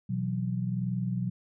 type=chord; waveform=sine; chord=B suspended fourth; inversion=none; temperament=equal; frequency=123.47 / 164.81 / 185 Hz; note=B2 / E3 / F#3; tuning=0 / 0 / 0 cents; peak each=-31 / -36 / -31 dBFS; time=0.09-1.3 s; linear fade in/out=10 ms; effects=none